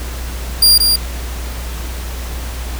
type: tone with echo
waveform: sawtooth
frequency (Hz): 4782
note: D8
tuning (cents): +30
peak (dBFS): -3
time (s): 0.62-0.78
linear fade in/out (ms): 5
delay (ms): 180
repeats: 1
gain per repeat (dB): -4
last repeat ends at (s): 0.96
effects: added 60 Hz sine -22 dBFS peak until 2.79 s + pink hiss -30 dBFS RMS until 2.79 s